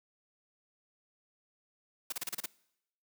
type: noise bursts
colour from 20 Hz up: white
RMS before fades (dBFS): -36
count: 7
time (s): 2.1-2.46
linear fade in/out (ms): 5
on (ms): 24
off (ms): 32
effects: noise-tail reverb RT60 0.8 s tail -23 dB re dry + high-pass 150 Hz 12 dB/octave